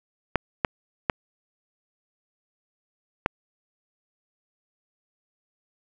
clicks, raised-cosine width 0.5 ms, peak -5 dBFS, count 4, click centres 0.357 / 0.648 / 1.098 / 3.261 s, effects none

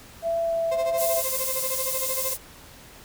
sine tone with vibrato, 666 Hz, E5, 18 cents sharp, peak -22 dBFS, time 0.22-1.23 s, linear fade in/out 50 ms, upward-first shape triangle, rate 1.7 Hz, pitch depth 10 cents each way
35% pulse tone with tremolo, 523.3 Hz, C5, in tune, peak -26 dBFS, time 0.71-2.34 s, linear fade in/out 10 ms, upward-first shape sine, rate 13 Hz, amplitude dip 85%
pink high-pass noise, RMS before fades -28 dBFS, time 0.96-2.38 s, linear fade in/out 50 ms, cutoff 8500 Hz, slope 12 dB/octave
effects pink hiss -47 dBFS RMS until 3.04 s

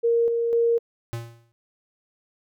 sine tone with tremolo, 466.2 Hz, A#4, in tune, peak -17 dBFS, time 0.03-0.79 s, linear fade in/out 20 ms, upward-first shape square, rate 2 Hz, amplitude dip 35%
square tone with exponential decay, 116.54 Hz, A#2, in tune, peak -26 dBFS, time 1.13-1.52 s, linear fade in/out 0 ms, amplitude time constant 83 ms
effects none

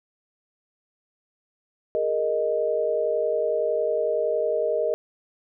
sine chord, Ab suspended second, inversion none, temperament equal, 415.3 / 466.2 / 622.3 Hz, Ab4 / Bb4 / Eb5, 0 / 0 / 0 cents, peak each -29 / -25 / -24 dBFS, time 1.95-4.94 s, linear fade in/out 0 ms, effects none

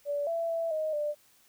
sine tone with pitch steps, 577 / 668 / 663 / 624 / 593 Hz, D5 / E5 / E5 / D#5 / D5, -31 / +23 / +10 / +5 / +17 cents, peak -28 dBFS, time 0.05-1.15 s, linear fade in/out 50 ms, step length 220 ms, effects white hiss -63 dBFS RMS until 1.48 s

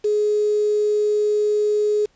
sine tone with quantisation, 420 Hz, G#4, 19 cents sharp, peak -16 dBFS, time 0.04-2.06 s, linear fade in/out 10 ms, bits 6, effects pink hiss -61 dBFS RMS until 2.15 s + resampled to 16000 Hz

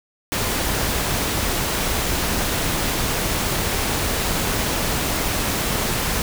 pink noise, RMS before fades -22 dBFS, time 0.32-6.22 s, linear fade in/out 0 ms, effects none

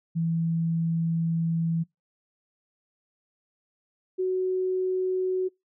sine tone pair in turn, 165.2 / 371.6 Hz, E3 / F#4, +4 / +7 cents, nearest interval octave + major second, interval 1403 cents, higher second, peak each -23 dBFS, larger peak neither, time 0.15-1.84 / 4.18-5.49 s, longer first, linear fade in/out 20 ms, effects noise-tail reverb RT60 0.2 s tail -26 dB re dry

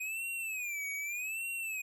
square tone with vibrato, 2486 Hz, D#7, 2 cents flat, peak -36 dBFS, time 0-1.82 s, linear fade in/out 10 ms, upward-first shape sine, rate 0.83 Hz, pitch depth 170 cents each way, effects none

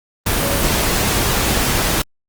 sine tone in noise, 559 Hz, C#5, 14 cents sharp, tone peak -24 dBFS, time 0.4-0.61 s, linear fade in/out 5 ms, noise pink, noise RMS -17 dBFS, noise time 0.26-2.02 s, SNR -10 dB, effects Opus 24 kbps

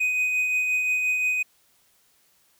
triangle tone with tremolo, 2500 Hz, D#7, 8 cents sharp, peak -18 dBFS, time 0-1.43 s, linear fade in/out 10 ms, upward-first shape triangle, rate 5.7 Hz, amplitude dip 35%, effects white hiss -63 dBFS RMS until 2.59 s

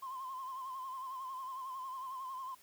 triangle tone with vibrato, 1046.5 Hz, C6, in tune, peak -37 dBFS, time 0.02-2.55 s, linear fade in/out 10 ms, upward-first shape sine, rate 11 Hz, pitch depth 60 cents each way, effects tanh soft clip ceiling -37 dBFS + white hiss -63 dBFS RMS until 2.62 s

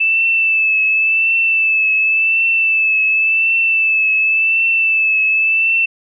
sine tone with vibrato, 2637 Hz, E7, in tune, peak -11 dBFS, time 0-5.86 s, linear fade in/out 10 ms, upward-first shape triangle, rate 0.91 Hz, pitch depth 36 cents each way, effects none

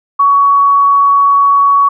sine tone, 1123 Hz, C#6, 22 cents sharp, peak -5 dBFS, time 0.19-1.89 s, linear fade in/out 10 ms, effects none

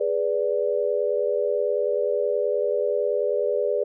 sine chord, G# diminished, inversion none, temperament equal with one note detuned, 415.3 / 493.9 / 584.3 Hz, G#4 / B4 / D5, 0 / 0 / -9 cents, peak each -25 dBFS, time 0-3.84 s, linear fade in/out 10 ms, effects none

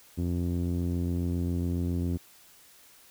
sawtooth tone with low-pass filter, 87.31 Hz, F2, in tune, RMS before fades -29 dBFS, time 0.17-2.18 s, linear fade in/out 20 ms, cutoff 290 Hz, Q 1.8, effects white hiss -56 dBFS RMS until 3.1 s

